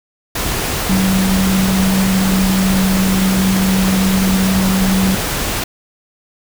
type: tone in noise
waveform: sine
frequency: 190 Hz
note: F#3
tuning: 46 cents sharp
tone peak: -12 dBFS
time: 0.89-5.15 s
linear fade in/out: 5 ms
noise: pink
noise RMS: -19 dBFS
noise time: 0.35-5.64 s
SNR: +4 dB
effects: none